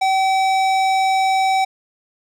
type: tone with hard clipping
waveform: sine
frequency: 766 Hz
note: G5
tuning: 40 cents flat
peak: -16 dBFS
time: 0.01-1.65 s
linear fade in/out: 10 ms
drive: 15 dB
effects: none